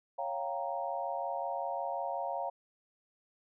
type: chord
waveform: sine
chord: G half-diminished seventh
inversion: second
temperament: equal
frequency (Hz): 554.4 / 698.5 / 784 / 932.3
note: Db5 / F5 / G5 / Bb5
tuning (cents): 0 / 0 / 0 / 0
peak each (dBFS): -39 / -37 / -40 / -39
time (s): 0.18-2.5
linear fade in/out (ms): 10
effects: none